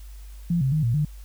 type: tone with pitch steps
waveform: sine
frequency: 171.4 / 132.9 / 154.8 / 117.4 / 149.7 Hz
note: F3 / C3 / D#3 / A#2 / D3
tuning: -32 / +27 / -9 / +13 / +33 cents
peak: -19 dBFS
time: 0.5-1.05 s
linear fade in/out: 5 ms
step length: 110 ms
effects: added 50 Hz sine -38 dBFS peak until 1.24 s + white hiss -55 dBFS RMS until 1.24 s